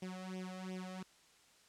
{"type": "tone with flanger", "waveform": "sawtooth", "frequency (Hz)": 185.6, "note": "F#3", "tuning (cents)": 6, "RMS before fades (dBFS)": -45, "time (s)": [0.02, 1.03], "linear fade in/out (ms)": 5, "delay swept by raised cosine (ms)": [0.34, 1.64], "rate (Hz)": 2.8, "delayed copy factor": 0.9, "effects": ["white hiss -66 dBFS RMS until 1.68 s", "low-pass 8000 Hz 12 dB/octave"]}